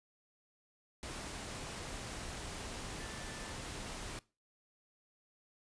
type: tone in noise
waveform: sine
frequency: 1760 Hz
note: A6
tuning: in tune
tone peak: -53 dBFS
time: 3-3.52 s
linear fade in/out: 0 ms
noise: pink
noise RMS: -44 dBFS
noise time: 1.03-4.19 s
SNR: -12 dB
effects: noise-tail reverb RT60 0.3 s tail -21 dB re dry + resampled to 22050 Hz